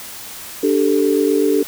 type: chord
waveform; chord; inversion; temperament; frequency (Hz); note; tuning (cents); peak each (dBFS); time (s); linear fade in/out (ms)
sine; D suspended fourth; none; equal; 293.7 / 392 / 440; D4 / G4 / A4; 0 / 0 / 0; -17; 0.63-1.63; 5
effects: white hiss -33 dBFS RMS until 1.67 s